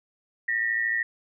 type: tone pair together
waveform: sine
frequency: 1816.8 / 1930 Hz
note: A#6 / B6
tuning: -45 / -40 cents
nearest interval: minor second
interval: 105 cents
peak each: -26 dBFS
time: 0.48-1.03 s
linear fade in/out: 5 ms
effects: none